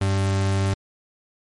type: tone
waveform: 40% pulse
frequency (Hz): 97.4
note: G2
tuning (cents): -11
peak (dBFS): -18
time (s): 0.01-0.74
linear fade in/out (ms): 5
effects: MP3 48 kbps